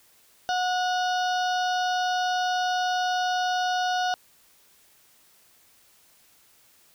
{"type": "harmonic tone", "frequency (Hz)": 730, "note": "F#5", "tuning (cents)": -24, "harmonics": [1, 2, 4, 5, 6, 7, 8], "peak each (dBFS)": [-24, -30, -36, -38, -40, -41, -42], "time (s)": [0.49, 4.14], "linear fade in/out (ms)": 0, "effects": ["white hiss -59 dBFS RMS until 6.94 s"]}